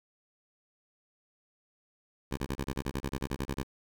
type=tone bursts; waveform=10% pulse; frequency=68 Hz; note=C#2; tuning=33 cents flat; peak=-23 dBFS; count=15; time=2.31-3.632 s; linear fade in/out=10 ms; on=62 ms; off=28 ms; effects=none